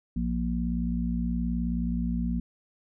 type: harmonic tone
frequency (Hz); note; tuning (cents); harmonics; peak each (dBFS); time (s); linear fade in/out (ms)
59; A#1; +22; 1 / 3 / 4; -30 / -30 / -30; 0.16-2.4; 5
effects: none